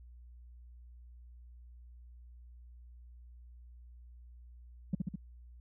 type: tone with echo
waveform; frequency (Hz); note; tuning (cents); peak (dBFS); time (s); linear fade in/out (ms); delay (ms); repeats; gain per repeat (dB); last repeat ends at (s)
sine; 181.1; F#3; -37; -25; 4.93-4.95; 5; 69; 3; -3; 5.157
effects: tanh soft clip ceiling -25 dBFS + added 60 Hz sine -51 dBFS peak until 5.6 s